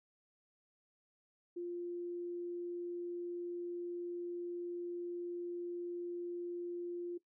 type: tone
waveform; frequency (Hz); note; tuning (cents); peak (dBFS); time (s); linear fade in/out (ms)
sine; 349.2; F4; 0; -38; 1.56-7.18; 10
effects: noise-tail reverb RT60 0.1 s tail -17 dB re dry